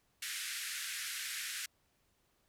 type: band-pass noise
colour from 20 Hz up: pink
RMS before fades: -41 dBFS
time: 0.22-1.66 s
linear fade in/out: 5 ms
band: 1500 to 13000 Hz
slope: 48 dB/octave
effects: pink hiss -75 dBFS RMS until 2.48 s